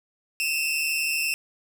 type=tone pair together; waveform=sawtooth; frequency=2557 / 2709 Hz; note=D#7 / E7; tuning=+47 / +47 cents; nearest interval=minor second; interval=100 cents; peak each=-25 / -22 dBFS; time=0.4-1.34 s; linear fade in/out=0 ms; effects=none